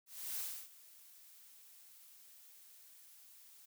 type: noise with ADSR envelope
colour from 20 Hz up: blue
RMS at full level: -40 dBFS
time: 0.06-3.66 s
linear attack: 320 ms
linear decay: 300 ms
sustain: -20 dB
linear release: 11 ms
effects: none